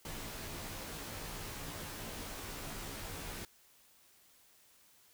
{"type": "noise with comb filter", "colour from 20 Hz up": "pink", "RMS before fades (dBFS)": -44, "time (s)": [0.05, 3.45], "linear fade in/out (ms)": 2, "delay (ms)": 16, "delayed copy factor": -0.8, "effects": ["white hiss -65 dBFS RMS until 5.13 s"]}